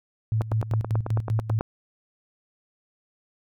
sine tone with tremolo, 110 Hz, A2, in tune, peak -20 dBFS, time 0.32-1.59 s, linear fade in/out 0 ms, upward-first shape square, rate 5.1 Hz, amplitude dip 75%
click train, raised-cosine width 1 ms, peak -15 dBFS, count 12, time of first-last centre 0.41-1.61 s, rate 9.17 Hz
effects none

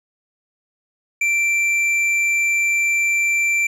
sine tone with hard clipping, 2349 Hz, D7, in tune, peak -17 dBFS, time 1.21-3.67 s, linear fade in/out 5 ms, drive 6 dB, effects none

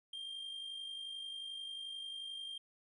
triangle tone with amplitude modulation, 3190 Hz, G7, 30 cents sharp, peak -39 dBFS, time 0.13-2.58 s, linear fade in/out 5 ms, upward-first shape sine, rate 51.3 Hz, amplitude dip 45%, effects resampled to 24000 Hz

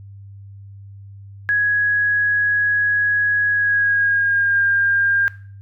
sine tone with pitch glide, 1667 to 1604.6 Hz, G#6 to G6, +6 to +40 cents, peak -14 dBFS, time 1.49-5.28 s, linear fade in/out 0 ms, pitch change -66 cents, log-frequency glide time 3.49-4.64 s, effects noise-tail reverb RT60 0.5 s tail -17 dB re dry + added 99 Hz sine -36 dBFS peak until 5.61 s

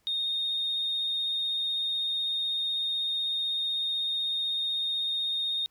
sine tone with vibrato, 3690 Hz, A#7, 18 cents flat, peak -26 dBFS, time 0.07-5.66 s, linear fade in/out 0 ms, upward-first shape sine, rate 16 Hz, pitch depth 13 cents each way, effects tanh soft clip ceiling -22 dBFS + pink hiss -70 dBFS RMS until 5.7 s

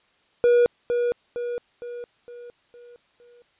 triangle tone with echo, 481.4 Hz, B4, 44 cents flat, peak -12 dBFS, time 0.44-0.66 s, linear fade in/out 0 ms, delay 460 ms, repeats 6, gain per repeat -6 dB, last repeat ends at 3.42 s, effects white hiss -63 dBFS RMS until 3.59 s + resampled to 8000 Hz

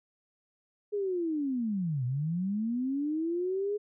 sine linear two-way sweep, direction down then up, 420.6 to 120 to 420.6 Hz, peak -28 dBFS, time 0.92-3.78 s, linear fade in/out 20 ms, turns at 2.05 s, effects none

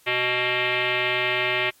sine tone with frequency modulation, 123.47 Hz, B2, in tune, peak -20 dBFS, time 0.06-1.71 s, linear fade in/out 20 ms, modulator 497 Hz, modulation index 5.8, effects white hiss -57 dBFS RMS until 1.8 s + MP3 64 kbps

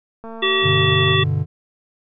click train, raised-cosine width 1 ms, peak -22 dBFS, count 206, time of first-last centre 0.24-1.147 s, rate 226 Hz
harmonic tone, 383 Hz, G4, 40 cents flat, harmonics 1 / 3 / 5 / 7 / 9, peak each -20 / -23 / -22 / -24 / -20 dBFS, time 0.42-1.24 s, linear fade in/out 10 ms
triangle chord, G major, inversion none, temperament equal with one note detuned, 98 / 124.26 / 146.83 Hz, G2 / B2 / D3, 0 / +11 / 0 cents, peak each -20 / -21 / -18 dBFS, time 0.62-1.46 s, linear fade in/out 50 ms
effects none

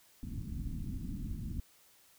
pink low-pass noise, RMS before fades -39 dBFS, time 0.23-1.6 s, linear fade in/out 2 ms, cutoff 280 Hz, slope 48 dB/octave, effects white hiss -64 dBFS RMS until 2.18 s

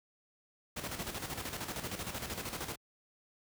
pink noise with tremolo, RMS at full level -38 dBFS, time 0.76-2.76 s, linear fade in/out 10 ms, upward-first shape square, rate 13 Hz, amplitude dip 55%, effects high-pass 60 Hz 12 dB/octave

